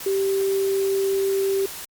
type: tone in noise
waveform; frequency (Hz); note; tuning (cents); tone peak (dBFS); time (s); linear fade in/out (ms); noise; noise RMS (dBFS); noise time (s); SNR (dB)
sine; 389.9; G4; -9; -19; 0.06-1.66; 5; white; -35; 0-1.85; +13
effects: Opus 48 kbps